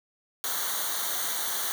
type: noise with comb filter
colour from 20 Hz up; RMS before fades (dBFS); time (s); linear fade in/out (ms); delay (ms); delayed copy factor
white; -30; 0.44-1.72; 0; 0.39; -0.85
effects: none